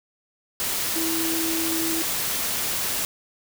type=tone in noise; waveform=sine; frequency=327.1 Hz; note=E4; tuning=13 cents flat; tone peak=-26 dBFS; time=0.96-2.02 s; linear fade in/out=0 ms; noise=white; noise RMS=-26 dBFS; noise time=0.6-3.05 s; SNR=-3 dB; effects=none